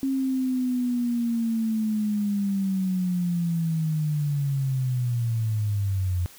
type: linear sweep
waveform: sine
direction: down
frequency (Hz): 270.7 to 87.31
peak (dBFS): -22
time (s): 0.03-6.26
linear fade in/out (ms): 0
effects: white hiss -49 dBFS RMS until 6.38 s